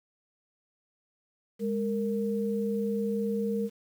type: tone pair together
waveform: sine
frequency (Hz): 205.7 / 461.8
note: G#3 / A#4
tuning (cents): -16 / -16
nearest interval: octave + major second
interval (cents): 1400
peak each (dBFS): -29 / -30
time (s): 1.59-3.7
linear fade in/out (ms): 50
effects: 9-bit